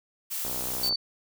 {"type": "noise", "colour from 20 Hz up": "blue", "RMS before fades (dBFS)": -32, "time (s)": [0.3, 0.9], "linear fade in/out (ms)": 20}
{"type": "click train", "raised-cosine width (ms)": 1, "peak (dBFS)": -24, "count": 31, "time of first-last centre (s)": [0.45, 0.925], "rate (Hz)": 63.1}
{"type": "tone", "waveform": "sine", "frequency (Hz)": 4534, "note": "C#8", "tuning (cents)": 38, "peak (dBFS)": -24, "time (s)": [0.83, 0.96], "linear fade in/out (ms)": 5}
{"effects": []}